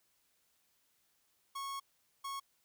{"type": "tone bursts at uneven times", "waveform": "45% pulse", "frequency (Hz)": 1100, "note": "C#6", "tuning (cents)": -14, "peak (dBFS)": -39, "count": 2, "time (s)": [[1.55, 1.8], [2.24, 2.4]], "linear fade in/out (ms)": 10, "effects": ["white hiss -75 dBFS RMS until 2.64 s"]}